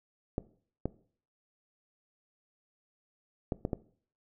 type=clicks; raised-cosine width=2 ms; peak=-17 dBFS; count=5; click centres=0.381 / 0.856 / 3.522 / 3.651 / 3.732 s; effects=noise-tail reverb RT60 0.5 s tail -19 dB re dry